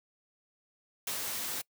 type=noise with ADSR envelope; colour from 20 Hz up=white; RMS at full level=-34 dBFS; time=1.07-1.62 s; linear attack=4 ms; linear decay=74 ms; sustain=-2 dB; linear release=11 ms; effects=noise-tail reverb RT60 0.1 s tail -24 dB re dry + high-pass 100 Hz 12 dB/octave